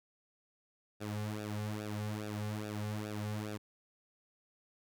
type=tone with flanger; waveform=sawtooth; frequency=105.6 Hz; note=G#2; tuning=29 cents sharp; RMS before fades=-39 dBFS; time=1-3.58 s; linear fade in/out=20 ms; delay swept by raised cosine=0.95 to 3.15 ms; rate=2.4 Hz; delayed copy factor=-0.95; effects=none